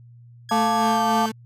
15% pulse tone with pitch glide, 1661.2 to 1550 Hz, G#6 to G6, 0 to -20 cents, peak -26 dBFS, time 0.49-1.29 s, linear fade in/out 2 ms, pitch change -120 cents, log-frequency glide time 0.77-1.04 s
sine chord, D minor, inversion first, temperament equal, 698.5 / 880 / 1174.7 Hz, F5 / A5 / D6, 0 / 0 / 0 cents, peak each -24 / -23 / -25 dBFS, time 0.51-1.26 s, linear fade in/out 2 ms
35% pulse tone with tremolo, 220 Hz, A3, in tune, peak -20 dBFS, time 0.51-1.32 s, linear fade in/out 10 ms, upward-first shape sine, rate 3.4 Hz, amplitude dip 40%
effects added 119 Hz sine -44 dBFS peak until 1.45 s + resampled to 32000 Hz

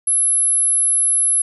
sine tone, 11000 Hz, F9, 27 cents flat, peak -13 dBFS, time 0.07-1.42 s, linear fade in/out 5 ms, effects none

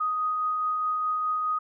sine tone with tremolo, 1248 Hz, D#6, 5 cents sharp, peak -23 dBFS, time 0-1.59 s, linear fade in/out 10 ms, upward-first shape triangle, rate 4.8 Hz, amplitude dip 25%, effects none

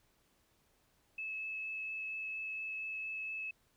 sine tone with vibrato, 2600 Hz, E7, 24 cents flat, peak -38 dBFS, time 1.18-3.51 s, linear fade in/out 5 ms, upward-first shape triangle, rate 4.3 Hz, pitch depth 9 cents each way, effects pink hiss -73 dBFS RMS until 3.76 s

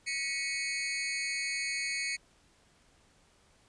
sawtooth tone with amplitude modulation, 2217 Hz, C#7, in tune, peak -24 dBFS, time 0.06-2.17 s, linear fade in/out 20 ms, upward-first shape sine, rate 287 Hz, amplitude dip 95%, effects pink hiss -65 dBFS RMS until 3.68 s + resampled to 22050 Hz

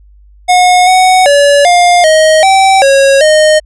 square tone with pitch steps, 725 / 743 / 571 / 706 / 628 / 772 / 548 / 617 Hz, F#5 / F#5 / D5 / F5 / D#5 / G5 / C#5 / D#5, -35 / +7 / -49 / +19 / +16 / -27 / -20 / -15 cents, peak -4 dBFS, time 0.48-3.6 s, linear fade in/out 20 ms, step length 390 ms, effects added 50 Hz sine -37 dBFS peak until 3.65 s + resampled to 24000 Hz

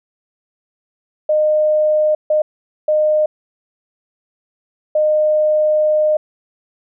sine tone bursts at uneven times, 612 Hz, D#5, 29 cents flat, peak -11 dBFS, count 4, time 1.29-2.15 / 2.3-2.42 / 2.88-3.26 / 4.95-6.17 s, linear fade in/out 5 ms, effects none

